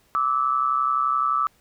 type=tone pair together; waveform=sine; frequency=1168.4 / 1300 Hz; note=D6 / E6; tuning=-9 / -24 cents; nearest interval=major second; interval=185 cents; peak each=-22 dBFS; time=0.15-1.47 s; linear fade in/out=0 ms; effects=pink hiss -61 dBFS RMS until 1.6 s